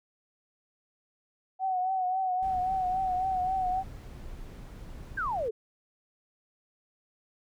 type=tone with vibrato; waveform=sine; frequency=747 Hz; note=F#5; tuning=16 cents sharp; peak=-26 dBFS; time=1.59-3.84 s; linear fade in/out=50 ms; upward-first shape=triangle; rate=3.7 Hz; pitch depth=54 cents each way
type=noise; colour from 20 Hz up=brown; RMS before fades=-43 dBFS; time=2.42-5.49 s; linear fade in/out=10 ms
type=exponential sweep; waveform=sine; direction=down; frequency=1661.2 to 415.3 Hz; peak=-28 dBFS; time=5.17-5.51 s; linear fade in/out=10 ms
effects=none